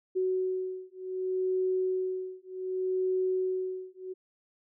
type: beating tone pair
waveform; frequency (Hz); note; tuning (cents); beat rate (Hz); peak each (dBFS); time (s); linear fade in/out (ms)
sine; 372.1 / 372.76; F#4 / F#4; +10 / +13; 0.66; -31; 0.15-4.14; 20
effects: none